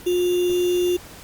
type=tone with sample-and-hold; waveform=sine; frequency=356.9 Hz; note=F4; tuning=38 cents sharp; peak=-17 dBFS; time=0.06-0.97 s; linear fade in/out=10 ms; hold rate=3150 Hz; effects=pink hiss -42 dBFS RMS until 1.23 s + Opus 48 kbps